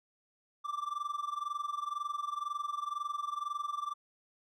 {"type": "tone with amplitude modulation", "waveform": "triangle", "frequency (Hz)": 1174.7, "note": "D6", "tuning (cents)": 0, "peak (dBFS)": -29, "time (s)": [0.64, 3.94], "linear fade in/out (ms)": 20, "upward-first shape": "sine", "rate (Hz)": 22, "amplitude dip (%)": 85, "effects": []}